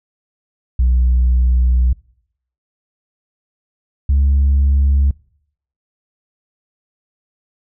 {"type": "tone pair in turn", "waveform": "sine", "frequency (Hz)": [61.8, 69.37], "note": ["B1", "C#2"], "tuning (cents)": [2, 2], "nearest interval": "major second", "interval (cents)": 200, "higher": "second", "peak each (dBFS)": -8, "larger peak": "neither", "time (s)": [[0.79, 1.93], [4.09, 5.11]], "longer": "first", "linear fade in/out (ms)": 5, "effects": ["noise-tail reverb RT60 0.7 s tail -25 dB re dry", "tanh soft clip ceiling -8 dBFS"]}